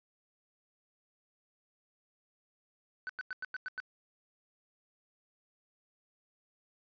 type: tone bursts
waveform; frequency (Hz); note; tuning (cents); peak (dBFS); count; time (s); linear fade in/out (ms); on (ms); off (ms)
triangle; 1511; F#6; +36; -34; 7; 3.07-3.801; 0; 23; 95
effects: resampled to 11025 Hz